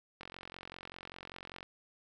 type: click train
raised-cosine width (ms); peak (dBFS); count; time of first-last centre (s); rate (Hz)
0.3; -29; 65; 0.21-1.629; 45.1
effects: none